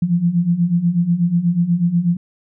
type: beating tone pair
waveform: sine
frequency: 167.7 / 175.9 Hz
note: E3 / F3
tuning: +30 / +13 cents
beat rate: 8.2 Hz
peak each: -19 / -15 dBFS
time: 0.02-2.17 s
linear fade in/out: 5 ms
effects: none